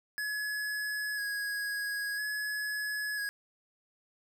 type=tone with vibrato; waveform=square; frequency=1676 Hz; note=G#6; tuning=15 cents sharp; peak=-33 dBFS; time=0.18-3.29 s; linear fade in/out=0 ms; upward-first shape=square; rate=0.5 Hz; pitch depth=20 cents each way; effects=none